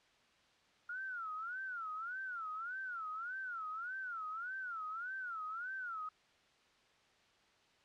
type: tone with vibrato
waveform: sine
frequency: 1396.9 Hz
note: F6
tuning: in tune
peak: -40 dBFS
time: 0.89-6.09 s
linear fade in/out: 5 ms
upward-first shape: sine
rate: 1.7 Hz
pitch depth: 190 cents each way
effects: white hiss -69 dBFS RMS until 7.84 s + low-pass 4000 Hz 12 dB/octave